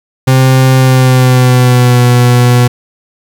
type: tone with pitch glide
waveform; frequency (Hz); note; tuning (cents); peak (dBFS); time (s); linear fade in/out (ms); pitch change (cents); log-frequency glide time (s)
40% pulse; 130.81 to 122.76; C3 to B2; 0 to -10; -3; 0.27-2.68; 10; -110; 0.76-2.03
effects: 7-bit